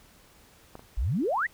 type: clicks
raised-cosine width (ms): 1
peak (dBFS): -27 / -33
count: 2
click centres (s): 0.754 / 0.794
type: exponential sweep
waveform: sine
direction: up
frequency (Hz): 43.7 to 2078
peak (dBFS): -24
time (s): 0.97-1.47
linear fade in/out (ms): 10
effects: pink hiss -57 dBFS RMS until 1.53 s